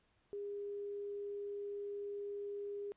sine tone, 406.3 Hz, G#4, 38 cents flat, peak -40 dBFS, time 0.33-2.92 s, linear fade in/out 0 ms, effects pink hiss -75 dBFS RMS until 2.96 s + resampled to 8000 Hz

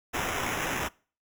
blue noise with sample-and-hold, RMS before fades -31 dBFS, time 0.13-0.89 s, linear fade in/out 20 ms, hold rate 4410 Hz, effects noise-tail reverb RT60 0.4 s tail -24 dB re dry

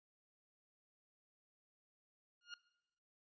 20% pulse tone with exponential growth, 1423 Hz, F6, 32 cents sharp, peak -39 dBFS, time 2.41-2.54 s, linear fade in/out 2 ms, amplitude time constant 28 ms, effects noise-tail reverb RT60 0.9 s tail -20 dB re dry + resampled to 16000 Hz

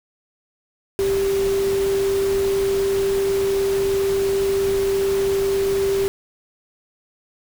sine tone in noise, 392 Hz, G4, in tune, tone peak -17 dBFS, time 0.99-6.08 s, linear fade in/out 0 ms, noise pink, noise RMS -31 dBFS, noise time 0.99-6.08 s, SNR +11 dB, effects none

